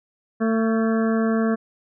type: harmonic tone with a mistuned harmonic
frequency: 224 Hz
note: A3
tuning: 31 cents sharp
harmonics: 1 / 2 / 3 / 5 / 6 / 7 / 8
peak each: -19 / -25 / -29 / -33 / -35 / -36 / -37 dBFS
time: 0.4-1.56 s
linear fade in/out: 20 ms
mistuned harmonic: 8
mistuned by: -69 cents
effects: none